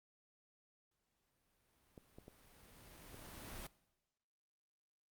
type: noise with exponential growth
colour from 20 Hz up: pink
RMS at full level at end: -48 dBFS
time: 0.91-3.67 s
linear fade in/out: 5 ms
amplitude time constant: 600 ms
type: clicks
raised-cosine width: 2 ms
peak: -40 dBFS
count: 4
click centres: 1.978 / 2.185 / 2.281 / 3.144 s
effects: noise-tail reverb RT60 1.0 s tail -20 dB re dry + Opus 48 kbps